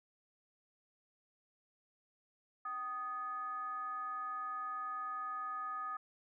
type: tone with frequency modulation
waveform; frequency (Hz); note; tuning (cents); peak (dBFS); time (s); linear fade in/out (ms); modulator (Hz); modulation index
sine; 1244.5; D#6; 0; -38; 2.65-5.97; 5; 475; 0.43
effects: none